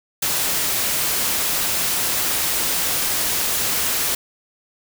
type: noise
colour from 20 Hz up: white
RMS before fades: -21 dBFS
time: 0.22-4.15 s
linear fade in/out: 5 ms
effects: none